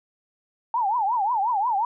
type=tone with vibrato; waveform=sine; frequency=880 Hz; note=A5; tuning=in tune; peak=-20 dBFS; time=0.74-1.85 s; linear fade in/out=2 ms; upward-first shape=triangle; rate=5.6 Hz; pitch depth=260 cents each way; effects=none